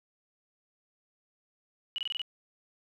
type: tone bursts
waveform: sine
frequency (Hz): 2931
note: F#7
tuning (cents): -17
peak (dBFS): -30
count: 6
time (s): 1.96-2.217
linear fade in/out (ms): 0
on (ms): 22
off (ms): 25
effects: 11-bit